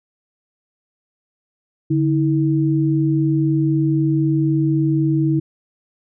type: tone pair together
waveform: sine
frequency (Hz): 144.9 / 321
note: D3 / E4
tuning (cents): -23 / -46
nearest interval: octave + major second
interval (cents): 1377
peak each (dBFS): -17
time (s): 1.9-5.4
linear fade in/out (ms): 10
effects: none